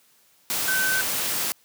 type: tone in noise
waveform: sine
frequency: 1529 Hz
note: G6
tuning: 44 cents flat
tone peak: -22 dBFS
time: 0.68-1.01 s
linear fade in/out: 0 ms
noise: white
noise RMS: -26 dBFS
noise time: 0.5-1.52 s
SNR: +1 dB
effects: white hiss -60 dBFS RMS until 1.64 s + high-pass 100 Hz 12 dB/octave